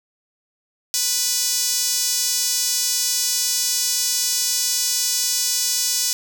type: tone with high-pass filter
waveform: sawtooth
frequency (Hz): 493.9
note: B4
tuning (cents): 0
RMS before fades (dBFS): -21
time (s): 0.94-6.13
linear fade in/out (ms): 0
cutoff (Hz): 5700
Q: 1.9
effects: none